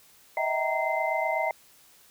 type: tone cluster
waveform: sine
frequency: 626 / 654 / 770 / 931 / 2072 Hz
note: D#5 / E5 / G5 / A#5 / C7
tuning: +10 / -14 / -31 / -2 / -17 cents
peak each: -31 dBFS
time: 0.37-1.51 s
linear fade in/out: 2 ms
effects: white hiss -57 dBFS RMS until 2.1 s